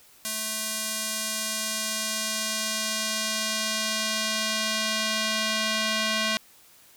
square tone with band-pass filter sweep, 218 Hz, A3, 16 cents flat, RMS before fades -28 dBFS, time 0.25-6.37 s, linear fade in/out 0 ms, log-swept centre 9600 to 3500 Hz, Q 0.86, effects white hiss -55 dBFS RMS until 6.96 s

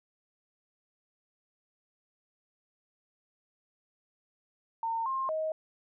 sine tone with pitch steps, 910 / 1062 / 630 Hz, A#5 / C6 / D#5, -42 / +25 / +21 cents, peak -29 dBFS, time 4.83-5.52 s, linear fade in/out 2 ms, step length 230 ms, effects none

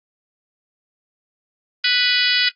harmonic tone with a mistuned harmonic, 493.9 Hz, B4, in tune, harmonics 3 / 4 / 5 / 6 / 7 / 8 / 9 / 10, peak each -23 / -23 / -23 / -23 / -23 / -23 / -23 / -23 dBFS, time 1.84-2.49 s, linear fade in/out 5 ms, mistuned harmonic 7, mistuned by -40 cents, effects noise-tail reverb RT60 0.1 s tail -18 dB re dry + AAC 32 kbps

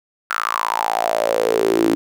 sawtooth tone with high-pass filter sweep, 56 Hz, A1, 31 cents sharp, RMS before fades -19 dBFS, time 0.3-1.95 s, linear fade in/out 0 ms, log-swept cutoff 1400 to 300 Hz, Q 7.1, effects none

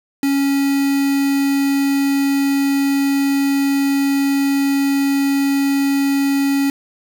triangle tone with quantisation, 277.2 Hz, C#4, in tune, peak -12 dBFS, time 0.23-6.7 s, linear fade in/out 2 ms, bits 4, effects none

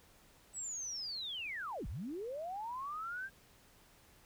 sine linear two-way sweep, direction down then up, 8010 to 33.73 to 1614 Hz, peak -39 dBFS, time 0.53-3.3 s, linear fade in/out 50 ms, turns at 1.87 s, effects pink hiss -64 dBFS RMS until 4.25 s

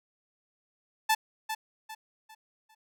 sawtooth tone with echo, 876 Hz, A5, 8 cents flat, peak -18 dBFS, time 1.09-1.15 s, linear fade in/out 10 ms, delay 400 ms, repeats 4, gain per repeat -9 dB, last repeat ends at 2.75 s, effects none

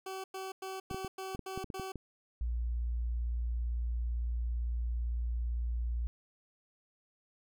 20% pulse tone bursts, 380.8 Hz, F#4, 50 cents sharp, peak -34 dBFS, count 7, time 0.06-1.92 s, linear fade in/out 5 ms, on 180 ms, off 100 ms
clicks, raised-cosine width 3 ms, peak -27 dBFS, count 10, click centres 0.912 / 0.945 / 1.047 / 1.349 / 1.393 / 1.576 / 1.643 / 1.702 / 1.797 / 1.957 s
sine tone, 58.9 Hz, A#1, 19 cents sharp, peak -31 dBFS, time 2.41-6.07 s, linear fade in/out 0 ms
effects none

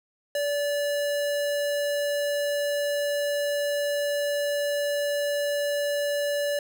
square tone, 578 Hz, D5, 28 cents flat, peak -25 dBFS, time 0.35-6.59 s, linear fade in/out 2 ms, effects none

